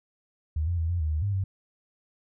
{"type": "tone with pitch steps", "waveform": "sine", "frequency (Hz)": [77.4, 86.7, 81.5, 87.4, 77.5, 77, 100.6, 96], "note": ["D#2", "F2", "E2", "F2", "D#2", "D#2", "G2", "G2"], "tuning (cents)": [-9, -12, -19, 2, -6, -17, 45, -36], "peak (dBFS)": -24, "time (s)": [0.56, 1.44], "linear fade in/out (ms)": 5, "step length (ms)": 110, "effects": []}